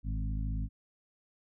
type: harmonic tone with a mistuned harmonic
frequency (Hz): 52.5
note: G#1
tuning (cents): +19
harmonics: 1 / 2 / 3 / 4 / 5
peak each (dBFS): -32 / -38 / -42 / -44 / -46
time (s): 0.03-0.69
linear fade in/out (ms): 50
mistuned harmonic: 2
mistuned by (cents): +44
effects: none